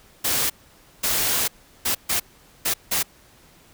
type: noise bursts at uneven times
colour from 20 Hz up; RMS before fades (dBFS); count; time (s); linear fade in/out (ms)
white; -22; 6; 0.24-0.5 / 1.03-1.48 / 1.85-1.95 / 2.09-2.2 / 2.65-2.74 / 2.91-3.03; 10
effects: pink hiss -53 dBFS RMS until 3.73 s